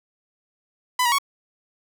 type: tone with pitch steps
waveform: sawtooth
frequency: 1000 / 956 / 1111 Hz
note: B5 / A#5 / C#6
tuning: +21 / +43 / +4 cents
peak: -14 dBFS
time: 0.99-1.185 s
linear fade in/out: 5 ms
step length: 65 ms
effects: none